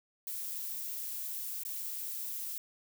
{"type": "noise with dropouts", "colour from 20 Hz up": "violet", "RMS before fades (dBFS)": -39, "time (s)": [0.27, 2.58], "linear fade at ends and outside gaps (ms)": 1, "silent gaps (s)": [1.635, 1.651], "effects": []}